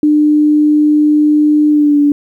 sine tone with pitch glide, 300 to 289.9 Hz, D4 to D4, +37 to -22 cents, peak -6 dBFS, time 0.03-2.12 s, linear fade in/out 2 ms, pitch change -59 cents, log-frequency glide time 1.7-1.99 s, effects 8-bit

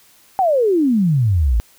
sine exponential sweep, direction down, 795 to 52 Hz, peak -12 dBFS, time 0.39-1.6 s, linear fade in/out 0 ms, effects white hiss -51 dBFS RMS until 1.78 s

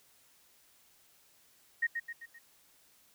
sine tone with echo, 1864.7 Hz, A#6, in tune, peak -26 dBFS, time 1.82-1.87 s, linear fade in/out 10 ms, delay 130 ms, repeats 4, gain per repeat -6 dB, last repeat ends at 2.39 s, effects white hiss -65 dBFS RMS until 3.14 s

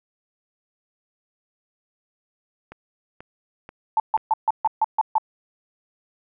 click train, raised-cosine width 0.5 ms, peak -24 dBFS, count 5, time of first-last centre 2.72-4.662 s, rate 2.06 Hz
sine tone bursts, 879 Hz, A5, 2 cents flat, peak -15 dBFS, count 8, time 3.97-5.182 s, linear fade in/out 2 ms, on 29 ms, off 140 ms
effects none

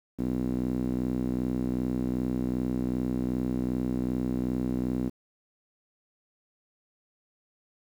sawtooth tone with band-pass filter, 62.6 Hz, B1, 24 cents sharp, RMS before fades -29 dBFS, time 0.18-5.1 s, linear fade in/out 20 ms, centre 260 Hz, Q 2.9, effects 9-bit

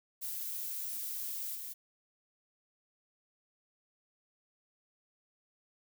violet noise with level steps, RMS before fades -39 / -43 dBFS, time 0.21-1.74 s, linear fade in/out 20 ms, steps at 1.55 s, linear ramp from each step 2 ms, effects none

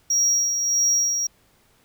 triangle tone with tremolo, 5660 Hz, F8, 22 cents sharp, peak -15 dBFS, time 0.1-1.27 s, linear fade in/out 5 ms, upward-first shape sine, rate 1.6 Hz, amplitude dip 45%, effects pink hiss -60 dBFS RMS until 1.84 s

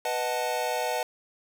square chord, B dominant seventh, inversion none, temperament equal, 493.9 / 622.3 / 740 / 880 Hz, B4 / D#5 / F#5 / A5, 0 / 0 / 0 / 0 cents, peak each -33 dBFS, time 0.05-1.03 s, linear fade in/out 2 ms, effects none

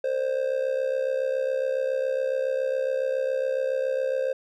triangle tone with amplitude modulation, 526 Hz, C5, 9 cents sharp, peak -18 dBFS, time 0.04-4.33 s, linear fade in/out 5 ms, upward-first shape sine, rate 67.2 Hz, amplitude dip 75%, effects none

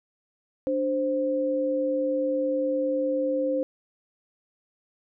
sine tone pair together, 293.7 / 523.3 Hz, D4 / C5, 0 / 0 cents, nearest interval minor seventh, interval 1000 cents, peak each -28 / -24 dBFS, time 0.67-3.63 s, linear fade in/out 0 ms, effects none

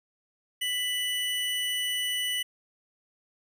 square tone pair together, 1987.8 / 2960 Hz, B6 / F#7, +11 / 0 cents, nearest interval perfect fifth, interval 689 cents, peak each -34 / -29 dBFS, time 0.61-2.43 s, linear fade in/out 10 ms, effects none

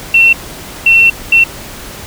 sine tone bursts at uneven times, 2707 Hz, E7, 45 cents sharp, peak -3 dBFS, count 3, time 0.14-0.33 / 0.86-1.1 / 1.32-1.44 s, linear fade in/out 5 ms, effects pink hiss -28 dBFS RMS until 2.06 s

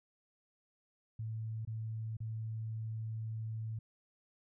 sine tone with dropouts, 110.9 Hz, A2, 14 cents sharp, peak -37 dBFS, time 1.19-3.79 s, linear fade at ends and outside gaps 5 ms, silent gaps 1.651-1.673 / 2.169-2.203 s, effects none

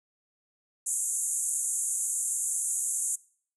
pink band-pass noise, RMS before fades -30 dBFS, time 0.86-3.16 s, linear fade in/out 10 ms, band 6700 to 11000 Hz, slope 96 dB/octave, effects noise-tail reverb RT60 0.5 s tail -22 dB re dry

